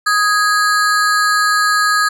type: ring-modulated tone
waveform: square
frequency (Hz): 1453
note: F#6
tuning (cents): -32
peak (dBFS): -9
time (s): 0.06-2.09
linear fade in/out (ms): 10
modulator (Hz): 200
effects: low-pass 11000 Hz 12 dB/octave